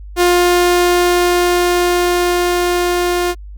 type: tone with level ramp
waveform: sawtooth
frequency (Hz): 353.5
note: F4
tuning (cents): +21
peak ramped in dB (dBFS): -5 to -10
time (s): 0.16-3.35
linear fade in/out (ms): 50
effects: added 50 Hz sine -29 dBFS peak until 3.57 s + Opus 48 kbps